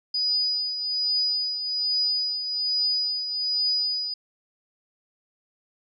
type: tone with tremolo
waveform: sine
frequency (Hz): 4948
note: D#8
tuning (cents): -10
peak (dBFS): -20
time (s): 0.14-4.14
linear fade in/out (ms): 5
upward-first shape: triangle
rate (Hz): 1.2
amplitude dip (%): 60
effects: none